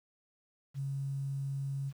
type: tone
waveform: sine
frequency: 137.7 Hz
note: C#3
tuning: 11 cents flat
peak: -33 dBFS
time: 0.74-1.93 s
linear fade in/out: 50 ms
effects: 10-bit